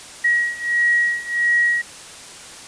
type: beating tone pair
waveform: sine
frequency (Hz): 1904 / 1905.5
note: A#6 / A#6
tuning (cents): +36 / +38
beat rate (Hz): 1.5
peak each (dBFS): -20 / -18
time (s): 0.24-1.82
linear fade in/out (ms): 10
effects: white hiss -38 dBFS RMS until 2.67 s + resampled to 22050 Hz